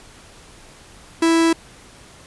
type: tone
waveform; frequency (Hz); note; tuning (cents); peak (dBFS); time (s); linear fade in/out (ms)
45% pulse; 329.6; E4; 0; -13; 1.22-1.53; 5
effects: pink hiss -45 dBFS RMS until 2.26 s + resampled to 24000 Hz